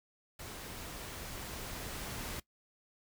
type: noise with level ramp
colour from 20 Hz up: pink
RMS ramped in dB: -46 to -41 dBFS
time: 0.39-2.4 s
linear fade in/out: 5 ms
effects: noise-tail reverb RT60 0.1 s tail -20 dB re dry